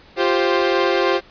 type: chord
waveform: sawtooth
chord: F suspended second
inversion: none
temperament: equal with one note detuned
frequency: 349.2 / 392 / 525.7 Hz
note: F4 / G4 / C5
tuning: 0 / 0 / +8 cents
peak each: -16 dBFS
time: 0.16-1.21 s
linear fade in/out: 50 ms
effects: pink hiss -47 dBFS RMS until 1.3 s + resampled to 11025 Hz